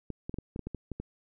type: clicks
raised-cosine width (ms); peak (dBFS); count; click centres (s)
3; -23; 10; 0.103 / 0.295 / 0.342 / 0.386 / 0.561 / 0.593 / 0.67 / 0.747 / 0.917 / 1
effects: none